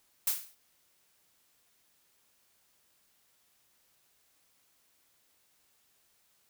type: noise with exponential decay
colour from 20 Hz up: blue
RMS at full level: -25 dBFS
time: 0.27-0.55 s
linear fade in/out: 5 ms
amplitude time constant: 59 ms
effects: white hiss -70 dBFS RMS until 6.49 s